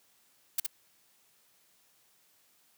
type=noise with echo; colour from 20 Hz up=blue; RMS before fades=-28 dBFS; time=0.58-0.6 s; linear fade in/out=5 ms; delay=65 ms; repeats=1; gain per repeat=-4 dB; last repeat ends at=0.665 s; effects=white hiss -67 dBFS RMS until 2.77 s + high-pass 80 Hz 12 dB/octave